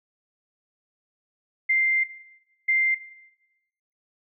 sine tone bursts at uneven times, 2093 Hz, C7, in tune, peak -18 dBFS, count 2, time 1.69-2.04 / 2.68-2.95 s, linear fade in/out 10 ms, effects noise-tail reverb RT60 1.0 s tail -18 dB re dry

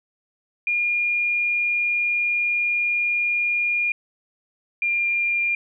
sine tone pair in turn, 2420 / 2398 Hz, D#7 / D7, -49 / +36 cents, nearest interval unison, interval 15 cents, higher first, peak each -19 dBFS, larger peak neither, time 0.67-3.92 / 4.82-5.55 s, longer first, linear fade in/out 2 ms, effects none

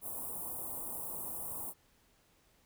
white band-stop noise, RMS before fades -41 dBFS, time 0.01-1.74 s, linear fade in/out 50 ms, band 1100 to 8800 Hz, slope 48 dB/octave, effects pink hiss -69 dBFS RMS until 2.65 s

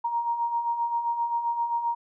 sine beating tone pair, 932.3 / 939.9 Hz, A#5 / A#5, 0 / +14 cents, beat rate 7.6 Hz, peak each -33 / -25 dBFS, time 0.04-1.95 s, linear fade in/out 10 ms, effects none

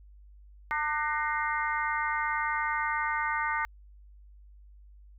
harmonic tone with a mistuned harmonic, 300.7 Hz, D4, 41 cents sharp, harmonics 3 / 4 / 5 / 6 / 7, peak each -32 / -33 / -34 / -35 / -35 dBFS, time 0.71-3.65 s, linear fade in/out 0 ms, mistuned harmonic 6, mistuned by +55 cents, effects added 50 Hz sine -50 dBFS peak until 5.18 s

